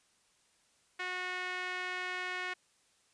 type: tone with band-pass filter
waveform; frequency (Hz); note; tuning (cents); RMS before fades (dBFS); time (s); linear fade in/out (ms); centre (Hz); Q
sawtooth; 364.7; F#4; -25; -38; 0.99-2.54; 10; 2000; 2.1
effects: white hiss -70 dBFS RMS until 3.13 s + resampled to 22050 Hz